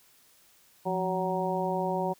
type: harmonic tone with a mistuned harmonic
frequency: 187.1 Hz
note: F#3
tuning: 20 cents sharp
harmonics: 1 / 2 / 3 / 4 / 5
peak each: -33 / -33 / -33 / -33 / -33 dBFS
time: 0.85-2.14 s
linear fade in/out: 20 ms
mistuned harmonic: 1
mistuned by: -110 cents
effects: white hiss -61 dBFS RMS until 2.19 s